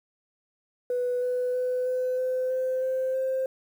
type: tone with pitch steps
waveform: sine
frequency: 493.9 / 498.2 / 502.5 / 506.9 / 511.3 / 515.8 / 520.3 / 524.8 Hz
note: B4 / B4 / B4 / B4 / C5 / C5 / C5 / C5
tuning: 0 / +15 / +30 / +45 / -40 / -25 / -10 / +5 cents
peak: -23 dBFS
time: 0.9-3.46 s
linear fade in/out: 2 ms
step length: 320 ms
effects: tanh soft clip ceiling -21 dBFS + 9-bit